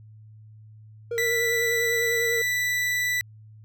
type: tone with vibrato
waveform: triangle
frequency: 465.7 Hz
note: A#4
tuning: 2 cents flat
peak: -24 dBFS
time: 1.11-2.42 s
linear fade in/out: 5 ms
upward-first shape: sine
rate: 10 Hz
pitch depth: 32 cents each way
type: tone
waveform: 40% pulse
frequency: 1975.5 Hz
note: B6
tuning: in tune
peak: -22 dBFS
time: 1.18-3.21 s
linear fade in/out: 0 ms
effects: added 108 Hz sine -45 dBFS peak until 3.64 s